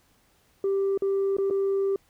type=tone with dropouts; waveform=sine; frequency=392 Hz; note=G4; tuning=in tune; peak=-20 dBFS; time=0.64-1.96 s; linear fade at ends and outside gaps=2 ms; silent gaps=0.976-1.021 / 1.368-1.384 / 1.501-1.508 s; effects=tanh soft clip ceiling -20 dBFS + pink hiss -64 dBFS RMS until 2.09 s